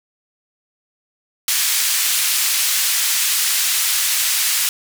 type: band-pass noise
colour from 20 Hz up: white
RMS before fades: -18 dBFS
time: 1.48-4.69 s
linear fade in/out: 2 ms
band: 1800 to 13000 Hz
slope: 12 dB/octave
effects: none